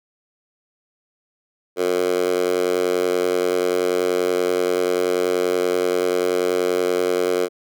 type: tone with high-pass filter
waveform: 10% pulse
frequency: 90.4 Hz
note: F#2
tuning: 40 cents flat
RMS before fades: -20 dBFS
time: 1.76-7.49 s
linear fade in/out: 50 ms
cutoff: 420 Hz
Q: 3.3
effects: none